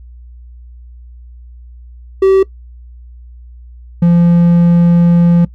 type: tone pair in turn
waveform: triangle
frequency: 384.7 / 171.91 Hz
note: G4 / F3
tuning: -33 / -27 cents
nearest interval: octave + major second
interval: 1394 cents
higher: first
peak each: -3 dBFS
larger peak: neither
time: 2.22-2.43 / 4.02-5.45 s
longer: second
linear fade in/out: 5 ms
effects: noise-tail reverb RT60 0.1 s tail -21 dB re dry + added 60 Hz sine -32 dBFS peak until 5.54 s